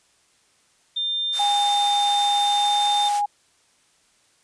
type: tone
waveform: sine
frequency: 3600 Hz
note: A7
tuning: 39 cents sharp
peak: -22 dBFS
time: 0.96-3.09 s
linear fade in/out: 10 ms
type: high-pass noise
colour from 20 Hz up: white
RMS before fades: -31 dBFS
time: 1.32-3.22 s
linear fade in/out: 50 ms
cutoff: 540 Hz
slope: 48 dB/octave
type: tone with pitch glide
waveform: sine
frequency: 816 to 822.6 Hz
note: G#5 to G#5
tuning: -31 to -17 cents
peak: -19 dBFS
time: 1.39-3.26 s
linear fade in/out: 10 ms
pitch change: +14 cents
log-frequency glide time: 2.37-2.75 s
effects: white hiss -61 dBFS RMS until 4.43 s + resampled to 22050 Hz